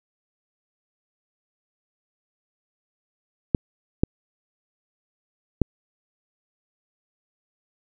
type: clicks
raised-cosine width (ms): 3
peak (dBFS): -4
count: 3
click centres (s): 3.548 / 4.035 / 5.617
effects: none